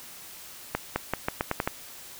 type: accelerating click train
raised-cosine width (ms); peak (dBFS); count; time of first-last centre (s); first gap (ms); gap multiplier
0.5; -10; 8; 0.75-1.675; 210; 0.84
effects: white hiss -45 dBFS RMS until 2.19 s